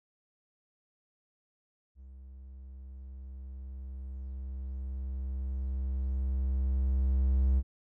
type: tone with level ramp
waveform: triangle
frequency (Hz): 65.6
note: C2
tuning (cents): +5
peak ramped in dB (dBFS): -45 to -20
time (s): 1.95-7.63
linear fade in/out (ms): 50
effects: none